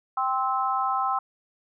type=chord; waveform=sine; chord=C major; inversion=second; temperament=equal with one note detuned; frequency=784 / 1046.5 / 1302.6 Hz; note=G5 / C6 / E6; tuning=0 / 0 / -21 cents; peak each=-27 dBFS; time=0.17-1.19 s; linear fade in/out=5 ms; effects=none